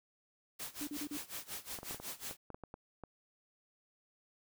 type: noise with tremolo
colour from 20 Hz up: white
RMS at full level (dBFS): -42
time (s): 0.59-2.37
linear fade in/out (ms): 10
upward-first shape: sine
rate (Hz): 5.5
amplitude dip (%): 90
type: tone bursts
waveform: sine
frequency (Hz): 293.3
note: D4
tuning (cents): -2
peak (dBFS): -39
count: 4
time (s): 0.81-1.171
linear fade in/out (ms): 2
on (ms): 61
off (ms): 39
type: clicks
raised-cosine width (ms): 1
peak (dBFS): -32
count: 11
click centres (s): 1.788 / 1.831 / 1.91 / 1.945 / 2 / 2.311 / 2.503 / 2.545 / 2.637 / 2.741 / 3.037
effects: none